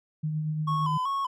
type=tone with tremolo; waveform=sine; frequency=154.3 Hz; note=D#3; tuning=14 cents flat; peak=-25 dBFS; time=0.23-0.98 s; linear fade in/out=10 ms; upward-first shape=triangle; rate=8.6 Hz; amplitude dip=35%
type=tone with vibrato; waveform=triangle; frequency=1056 Hz; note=C6; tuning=16 cents sharp; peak=-24 dBFS; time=0.67-1.27 s; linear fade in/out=10 ms; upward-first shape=square; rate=2.6 Hz; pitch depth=73 cents each way
effects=none